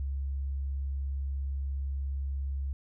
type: tone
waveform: sine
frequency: 68.5 Hz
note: C#2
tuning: 20 cents flat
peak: -30 dBFS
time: 0-2.73 s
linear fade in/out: 0 ms
effects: none